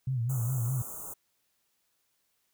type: tone with vibrato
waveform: sine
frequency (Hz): 123.47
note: B2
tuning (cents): 0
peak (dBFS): -27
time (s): 0.07-0.82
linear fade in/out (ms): 5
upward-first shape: sine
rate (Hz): 4.9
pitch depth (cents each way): 130
type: band-stop noise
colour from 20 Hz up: white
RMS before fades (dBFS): -41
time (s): 0.29-1.14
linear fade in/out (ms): 10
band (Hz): 1400 to 6400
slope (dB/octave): 96
effects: white hiss -75 dBFS RMS until 2.53 s